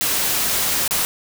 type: noise with dropouts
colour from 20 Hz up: white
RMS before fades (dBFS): -20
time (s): 0.01-1.05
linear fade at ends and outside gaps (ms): 0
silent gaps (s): 0.878-0.909
effects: none